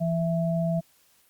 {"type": "tone pair together", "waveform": "sine", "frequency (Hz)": [167.21, 660], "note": ["E3", "E5"], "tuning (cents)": [25, 2], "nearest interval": "2 octaves", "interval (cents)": 2377, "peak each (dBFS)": [-24, -28], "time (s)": [0, 0.81], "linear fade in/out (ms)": 20, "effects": ["white hiss -62 dBFS RMS until 1.29 s", "Opus 48 kbps"]}